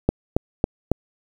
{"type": "click train", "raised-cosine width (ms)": 2, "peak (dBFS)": -3, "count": 4, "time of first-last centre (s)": [0.09, 0.916], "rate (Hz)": 3.63, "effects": ["7-bit"]}